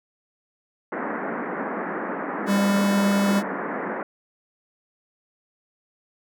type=band-pass noise; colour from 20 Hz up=pink; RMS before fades=-29 dBFS; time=0.92-4.03 s; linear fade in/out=2 ms; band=190 to 1900 Hz; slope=48 dB/octave
type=tone; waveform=square; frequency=200 Hz; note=G3; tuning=35 cents sharp; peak=-19 dBFS; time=2.46-3.43 s; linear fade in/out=50 ms
effects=none